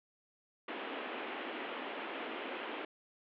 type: band-pass noise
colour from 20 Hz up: pink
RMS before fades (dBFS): -42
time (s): 0.68-2.85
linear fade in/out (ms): 5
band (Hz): 250 to 3200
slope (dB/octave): 48
effects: none